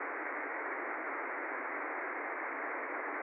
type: band-pass noise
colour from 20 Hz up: white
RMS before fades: -39 dBFS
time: 0-3.22 s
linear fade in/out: 5 ms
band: 270 to 2200 Hz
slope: 96 dB/octave
effects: none